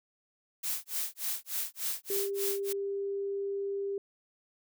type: noise with tremolo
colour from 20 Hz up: blue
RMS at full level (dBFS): -32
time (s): 0.63-2.73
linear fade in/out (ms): 10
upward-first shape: sine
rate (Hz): 3.4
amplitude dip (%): 100
type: tone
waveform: sine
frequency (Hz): 397.3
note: G4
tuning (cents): +23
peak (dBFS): -31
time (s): 2.1-3.98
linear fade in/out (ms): 2
effects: none

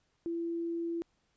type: tone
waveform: sine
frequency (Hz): 336.6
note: E4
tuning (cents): +36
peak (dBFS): -32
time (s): 0.26-1.02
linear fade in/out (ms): 0
effects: pink hiss -75 dBFS RMS until 1.36 s + resampled to 16000 Hz

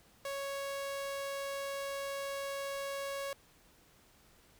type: tone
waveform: sawtooth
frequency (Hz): 554.4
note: C#5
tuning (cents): 0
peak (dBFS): -33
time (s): 0.25-3.33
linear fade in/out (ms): 2
effects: pink hiss -64 dBFS RMS until 4.59 s

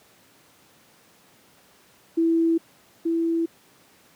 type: tone pair in turn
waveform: sine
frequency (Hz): 330 / 331.6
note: E4 / E4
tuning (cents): +2 / +10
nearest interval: unison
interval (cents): 8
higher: second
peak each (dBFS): -17 / -20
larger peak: first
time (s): 2.17-2.58 / 3.05-3.46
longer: neither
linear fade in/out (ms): 10
effects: pink hiss -56 dBFS RMS until 4.15 s + high-pass 150 Hz 12 dB/octave

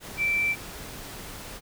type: tone in noise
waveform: sine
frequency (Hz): 2337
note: D7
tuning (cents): -9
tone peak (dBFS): -22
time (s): 0.17-0.56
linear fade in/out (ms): 50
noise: pink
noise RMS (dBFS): -40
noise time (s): 0-1.61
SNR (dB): +15
effects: none

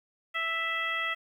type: harmonic tone with a mistuned harmonic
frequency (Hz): 659.3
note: E5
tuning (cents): 0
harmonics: 1 / 2 / 3 / 4 / 5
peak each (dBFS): -43 / -34 / -31 / -36 / -38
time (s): 0.34-1.15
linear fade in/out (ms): 20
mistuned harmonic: 5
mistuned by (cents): -20
effects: 10-bit

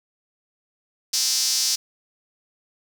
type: tone with high-pass filter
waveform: sawtooth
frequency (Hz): 260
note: C4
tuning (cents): -11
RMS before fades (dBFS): -22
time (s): 1.13-1.76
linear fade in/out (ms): 10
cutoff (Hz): 5300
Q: 3.7
effects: 7-bit

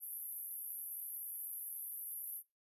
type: band-pass noise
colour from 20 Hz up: pink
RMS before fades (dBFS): -45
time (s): 0-2.43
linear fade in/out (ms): 50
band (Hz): 11000 to 13000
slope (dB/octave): 96
effects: noise-tail reverb RT60 0.2 s tail -19 dB re dry + resampled to 32000 Hz

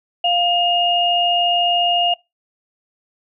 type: tone pair together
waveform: sine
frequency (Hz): 701 / 2843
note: F5 / F7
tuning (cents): +6 / +30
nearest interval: 2 octaves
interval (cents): 2424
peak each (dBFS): -17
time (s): 0.24-2.14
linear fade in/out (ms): 5
effects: noise-tail reverb RT60 0.2 s tail -21 dB re dry

